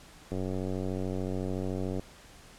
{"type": "click train", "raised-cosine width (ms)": 2, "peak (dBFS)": -21, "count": 158, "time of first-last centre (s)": [0.32, 1.996], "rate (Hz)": 93.7, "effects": ["pink hiss -53 dBFS RMS until 2.58 s", "low-pass 10000 Hz 12 dB/octave"]}